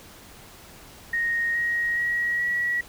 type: tone with pitch steps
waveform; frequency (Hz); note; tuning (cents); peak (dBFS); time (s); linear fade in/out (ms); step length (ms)
sine; 1864.7 / 1885.3 / 1906.1 / 1927.1; A#6 / A#6 / A#6 / B6; 0 / +19 / +38 / -43; -22; 1.13-2.81; 5; 420
effects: pink hiss -47 dBFS RMS until 2.88 s